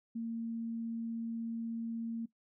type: tone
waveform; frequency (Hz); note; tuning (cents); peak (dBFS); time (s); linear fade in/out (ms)
sine; 229.1; A#3; -30; -35; 0.15-2.26; 10
effects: noise-tail reverb RT60 0.1 s tail -18 dB re dry